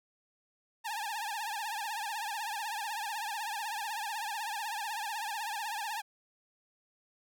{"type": "tone with vibrato", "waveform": "sawtooth", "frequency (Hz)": 863, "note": "A5", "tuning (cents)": -34, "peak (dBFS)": -31, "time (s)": [0.84, 6.02], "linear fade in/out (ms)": 20, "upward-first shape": "triangle", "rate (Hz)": 16, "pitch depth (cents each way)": 160, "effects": []}